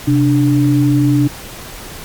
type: tone pair together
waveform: sine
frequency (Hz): 130.81 / 293.7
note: C3 / D4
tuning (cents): 0 / 0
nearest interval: octave + major second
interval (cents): 1400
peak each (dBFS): -12 / -11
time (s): 0.07-1.28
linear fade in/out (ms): 10
effects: pink hiss -31 dBFS RMS until 2.04 s + MP3 96 kbps